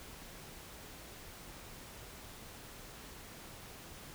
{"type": "silence", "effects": ["pink hiss -51 dBFS RMS until 4.14 s"]}